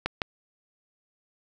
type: clicks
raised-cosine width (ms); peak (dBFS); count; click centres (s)
0.3; -10; 2; 0.06 / 0.218
effects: none